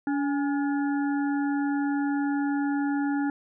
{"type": "harmonic tone with a mistuned harmonic", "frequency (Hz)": 285.5, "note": "D4", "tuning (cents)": -49, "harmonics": [1, 3, 5, 6], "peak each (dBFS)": [-24, -34, -38, -40], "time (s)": [0.07, 3.3], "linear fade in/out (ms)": 2, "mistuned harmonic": 3, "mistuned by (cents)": -64, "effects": []}